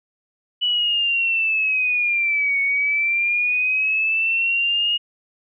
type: linear two-way sweep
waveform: sine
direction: down then up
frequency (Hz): 2963 to 2217 to 2872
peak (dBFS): -17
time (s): 0.61-4.98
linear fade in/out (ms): 20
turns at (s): 2.61
effects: none

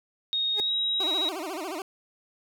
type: tone with pitch glide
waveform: sine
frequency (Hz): 3729 to 3825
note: A#7 to A#7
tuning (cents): 0 to +44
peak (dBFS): -24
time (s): 0.33-1.29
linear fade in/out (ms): 0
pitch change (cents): +44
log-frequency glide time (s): 0.55-0.72
type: tone with exponential growth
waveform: 30% pulse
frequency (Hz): 416.4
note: G#4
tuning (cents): +5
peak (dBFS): -25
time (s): 0.52-0.6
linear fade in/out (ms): 0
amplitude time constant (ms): 16
type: tone with vibrato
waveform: 20% pulse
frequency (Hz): 344.6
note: F4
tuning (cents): -23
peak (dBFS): -27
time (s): 1-1.82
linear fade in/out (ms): 2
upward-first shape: sine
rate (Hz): 14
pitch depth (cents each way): 230
effects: none

